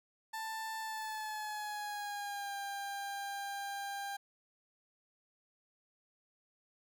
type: tone with pitch glide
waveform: 30% pulse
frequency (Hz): 886 to 798.5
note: A5 to G5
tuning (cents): +12 to +32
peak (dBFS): -36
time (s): 0.33-4.17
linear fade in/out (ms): 10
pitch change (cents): -180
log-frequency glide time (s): 0.79-2.55
effects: none